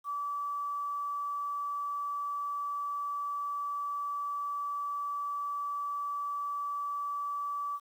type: tone with quantisation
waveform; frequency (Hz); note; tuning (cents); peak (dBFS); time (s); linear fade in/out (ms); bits
sine; 1153; D6; -32; -32; 0.04-7.8; 50; 10
effects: none